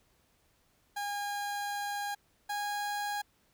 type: tone pair in turn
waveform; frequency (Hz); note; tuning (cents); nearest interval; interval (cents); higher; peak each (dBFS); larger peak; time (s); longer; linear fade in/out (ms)
30% pulse; 815 / 822.1; G#5 / G#5; -33 / -18; unison; 15; second; -31 / -30; second; 0.96-2.15 / 2.49-3.22; first; 10
effects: pink hiss -70 dBFS RMS until 3.53 s